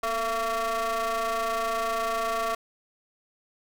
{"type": "ring-modulated tone", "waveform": "35% pulse", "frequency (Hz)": 230, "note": "A#3", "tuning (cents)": -23, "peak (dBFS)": -21, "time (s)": [0.03, 2.55], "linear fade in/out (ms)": 5, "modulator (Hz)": 906, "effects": []}